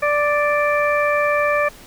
harmonic tone, 587.3 Hz, D5, in tune, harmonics 1 / 2 / 3 / 4, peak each -18 / -21 / -23 / -24 dBFS, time 0.02-1.69 s, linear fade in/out 10 ms, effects pink hiss -43 dBFS RMS until 1.86 s

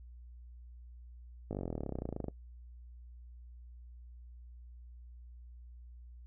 slowing click train, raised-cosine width 2 ms, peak -24 dBFS, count 28, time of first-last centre 1.51-2.283 s, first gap 19 ms, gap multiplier 1.03, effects noise-tail reverb RT60 0.1 s tail -20 dB re dry + added 60 Hz sine -49 dBFS peak until 6.26 s

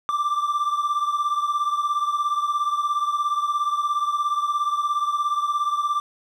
triangle beating tone pair, 1174.7 / 1191.7 Hz, D6 / D6, 0 / +25 cents, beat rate 17 Hz, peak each -20 / -25 dBFS, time 0.09-6 s, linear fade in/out 0 ms, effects none

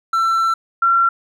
triangle / sine tone pair in turn, 1342 / 1364.7 Hz, E6 / F6, +31 / -40 cents, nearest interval unison, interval 29 cents, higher second, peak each -12 / -11 dBFS, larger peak second, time 0.13-0.54 / 0.82-1.09 s, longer first, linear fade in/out 5 ms, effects none

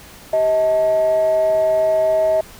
sine tone with frequency modulation, 636 Hz, D#5, 38 cents sharp, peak -12 dBFS, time 0.33-2.41 s, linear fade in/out 5 ms, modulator 247 Hz, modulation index 0.32, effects tanh soft clip ceiling -9 dBFS + pink hiss -41 dBFS RMS until 2.59 s

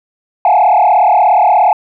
sine tone with frequency modulation, 782 Hz, G5, 4 cents flat, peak -4 dBFS, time 0.45-1.73 s, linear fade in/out 2 ms, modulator 36.9 Hz, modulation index 2.6, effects tanh soft clip ceiling -3 dBFS

